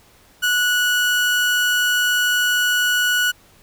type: tone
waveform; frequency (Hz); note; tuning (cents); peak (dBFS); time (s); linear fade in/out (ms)
30% pulse; 1469; F#6; -13; -13; 0.42-3.32; 20
effects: pink hiss -52 dBFS RMS until 3.62 s